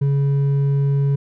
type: tone with hard clipping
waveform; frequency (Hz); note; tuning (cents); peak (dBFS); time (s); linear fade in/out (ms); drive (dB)
sine; 140; C#3; +18; -16; 0.01-1.16; 10; 4
effects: none

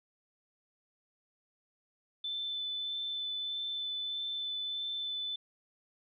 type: tone with vibrato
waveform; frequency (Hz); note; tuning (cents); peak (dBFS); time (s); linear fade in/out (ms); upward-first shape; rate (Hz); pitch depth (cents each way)
sine; 3520; A7; 0; -34; 2.24-5.36; 5; sine; 1.6; 9
effects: none

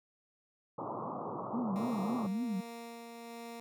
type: band-pass noise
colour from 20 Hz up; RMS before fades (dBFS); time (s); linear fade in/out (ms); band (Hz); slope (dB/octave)
white; -40; 0.78-2.27; 5; 110 to 1200; 96
type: tone with vibrato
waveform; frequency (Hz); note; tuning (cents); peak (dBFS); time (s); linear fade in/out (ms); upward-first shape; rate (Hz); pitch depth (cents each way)
sine; 217.2; A3; -22; -32; 1.53-2.61; 10; triangle; 3.6; 280
type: tone with tremolo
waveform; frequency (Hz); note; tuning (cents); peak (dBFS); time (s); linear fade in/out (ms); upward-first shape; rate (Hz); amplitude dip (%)
15% pulse; 233.1; A#3; 0; -37; 1.76-3.6; 0; sine; 1.3; 30
effects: none

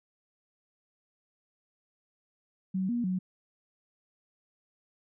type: tone with pitch steps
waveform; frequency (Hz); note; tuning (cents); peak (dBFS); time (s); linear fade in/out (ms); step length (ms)
sine; 188.4 / 239.1 / 184.7; F#3 / A#3 / F#3; +32 / +44 / -3; -27; 2.74-3.19; 10; 150
effects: none

